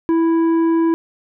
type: tone with tanh clipping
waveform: triangle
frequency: 329.6 Hz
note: E4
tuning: in tune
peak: -14 dBFS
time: 0.09-0.94 s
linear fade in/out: 0 ms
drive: 12 dB
effects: none